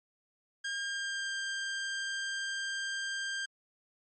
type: tone with pitch glide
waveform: sawtooth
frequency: 1611 to 1589.7 Hz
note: G6 to G6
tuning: +47 to +24 cents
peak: -30 dBFS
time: 0.64-3.46 s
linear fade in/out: 10 ms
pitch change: -23 cents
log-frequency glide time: 0.78-1.33 s
effects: MP3 32 kbps